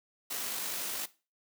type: noise with amplitude modulation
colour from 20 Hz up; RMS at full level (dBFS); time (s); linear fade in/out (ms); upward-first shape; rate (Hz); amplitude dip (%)
white; -35; 0.3-1.06; 10; sine; 50.6; 25
effects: noise-tail reverb RT60 0.3 s tail -17 dB re dry + high-pass 200 Hz 12 dB/octave